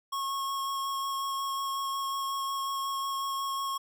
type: tone with vibrato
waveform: square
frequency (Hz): 1092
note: C#6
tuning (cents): -26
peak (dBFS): -31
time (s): 0.12-3.78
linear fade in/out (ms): 10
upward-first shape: sine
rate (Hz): 5.5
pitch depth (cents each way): 10
effects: none